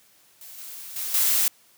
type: noise with level steps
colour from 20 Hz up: blue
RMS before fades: -43 / -39 / -30 / -21 dBFS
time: 0.41-1.48 s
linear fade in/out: 2 ms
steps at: 0.58 / 0.96 / 1.14 s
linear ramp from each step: 2 ms
effects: white hiss -58 dBFS RMS until 1.77 s + high-pass 80 Hz 12 dB/octave